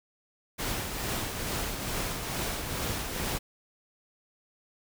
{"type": "noise with tremolo", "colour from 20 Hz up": "pink", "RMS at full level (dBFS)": -31, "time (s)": [0.58, 3.39], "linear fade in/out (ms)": 20, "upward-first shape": "triangle", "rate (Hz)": 2.3, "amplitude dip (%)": 45, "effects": []}